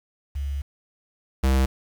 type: tone pair in turn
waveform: sine / square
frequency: 70 / 66.07 Hz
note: C#2 / C2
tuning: +18 / +17 cents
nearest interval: minor second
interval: 101 cents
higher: first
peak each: -25 / -18 dBFS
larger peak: second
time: 0.35-0.62 / 1.43-1.66 s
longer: first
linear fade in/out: 10 ms
effects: 8-bit